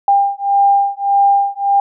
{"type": "beating tone pair", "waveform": "sine", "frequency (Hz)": [798, 799.7], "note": ["G5", "G5"], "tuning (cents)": [31, 34], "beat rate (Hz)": 1.7, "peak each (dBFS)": -13, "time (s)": [0.08, 1.8], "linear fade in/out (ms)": 2, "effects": []}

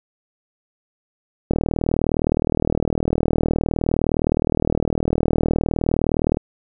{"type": "click train", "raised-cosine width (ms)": 2, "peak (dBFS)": -5, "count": 193, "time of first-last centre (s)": [1.51, 6.371], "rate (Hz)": 39.5, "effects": []}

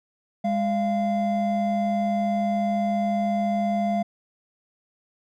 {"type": "tone pair together", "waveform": "triangle", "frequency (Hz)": [204.9, 689.2], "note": ["G#3", "F5"], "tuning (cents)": [-23, -23], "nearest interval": "octave + major sixth", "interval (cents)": 2100, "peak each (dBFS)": [-22, -22], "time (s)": [0.44, 4.03], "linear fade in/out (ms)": 10, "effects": []}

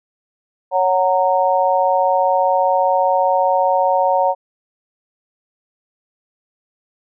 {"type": "chord", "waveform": "sine", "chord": "F# major", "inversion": "second", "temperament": "just", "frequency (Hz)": [555, 740, 925], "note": ["C#5", "F#5", "A#5"], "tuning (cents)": [2, 0, -14], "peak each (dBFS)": -17, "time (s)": [0.71, 4.35], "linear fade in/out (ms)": 50, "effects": []}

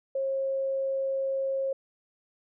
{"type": "tone", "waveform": "sine", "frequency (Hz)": 539, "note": "C#5", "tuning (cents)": -49, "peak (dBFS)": -26, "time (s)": [0.15, 1.73], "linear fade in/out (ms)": 5, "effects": []}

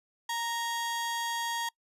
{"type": "tone pair together", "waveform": "30% pulse", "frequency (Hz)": [932.3, 3307], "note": ["A#5", "G#7"], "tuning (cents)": [0, -8], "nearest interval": "octave + minor seventh", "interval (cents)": 2192, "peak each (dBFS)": [-29, -34], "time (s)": [0.29, 1.69], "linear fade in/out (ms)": 5, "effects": ["noise-tail reverb RT60 0.1 s tail -25 dB re dry", "resampled to 32000 Hz"]}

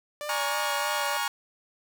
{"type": "tone with vibrato", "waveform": "sawtooth", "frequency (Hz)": 585, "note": "D5", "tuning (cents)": -7, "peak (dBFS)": -29, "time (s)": [0.21, 1.17], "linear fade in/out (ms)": 0, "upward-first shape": "sine", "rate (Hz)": 3.2, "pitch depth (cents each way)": 37}
{"type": "chord", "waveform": "sawtooth", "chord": "Bb minor seventh", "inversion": "third", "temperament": "equal with one note detuned", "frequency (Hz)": [830.6, 932.3, 1108.7, 1427.9], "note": ["Ab5", "Bb5", "Db6", "F6"], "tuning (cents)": [0, 0, 0, 38], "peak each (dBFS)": -29, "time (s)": [0.29, 1.28], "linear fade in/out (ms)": 2}
{"effects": []}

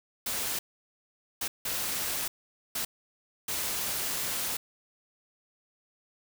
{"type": "noise bursts at uneven times", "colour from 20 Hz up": "white", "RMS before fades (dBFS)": -32, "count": 5, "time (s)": [[0.26, 0.59], [1.41, 1.48], [1.65, 2.28], [2.75, 2.85], [3.48, 4.57]], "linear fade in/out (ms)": 5, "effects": []}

